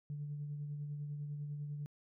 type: tone with tremolo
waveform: sine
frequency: 146.4 Hz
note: D3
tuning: 5 cents flat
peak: -37 dBFS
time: 0.1-1.86 s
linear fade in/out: 0 ms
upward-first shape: sine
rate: 10 Hz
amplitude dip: 35%
effects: tanh soft clip ceiling -34 dBFS